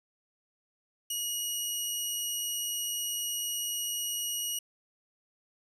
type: tone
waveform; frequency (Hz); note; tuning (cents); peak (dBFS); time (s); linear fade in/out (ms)
15% pulse; 2899; F#7; -36; -24; 1.1-4.59; 5
effects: none